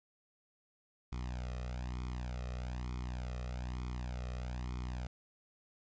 sawtooth tone with flanger, 61.74 Hz, B1, in tune, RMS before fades -40 dBFS, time 1.12-5.07 s, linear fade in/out 5 ms, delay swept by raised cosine 0.89 to 1.59 ms, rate 1.1 Hz, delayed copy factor +0.8, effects resampled to 16000 Hz + 11-bit

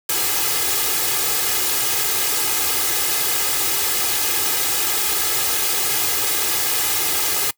white noise with comb filter, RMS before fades -20 dBFS, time 0.09-7.51 s, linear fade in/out 5 ms, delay 2.4 ms, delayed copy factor +0.95, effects noise-tail reverb RT60 0.1 s tail -22 dB re dry + high-pass 100 Hz 12 dB/octave

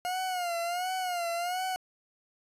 40% pulse tone with vibrato, 713 Hz, F5, 36 cents sharp, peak -29 dBFS, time 0.05-1.76 s, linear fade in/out 0 ms, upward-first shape sine, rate 1.4 Hz, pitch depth 88 cents each way, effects resampled to 32000 Hz + 11-bit

